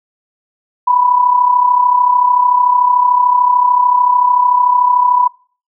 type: tone with amplitude modulation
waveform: sine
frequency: 987.8 Hz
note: B5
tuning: in tune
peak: -5 dBFS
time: 0.87-5.28 s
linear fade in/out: 10 ms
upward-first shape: sine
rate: 33.5 Hz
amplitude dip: 65%
effects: noise-tail reverb RT60 0.4 s tail -23 dB re dry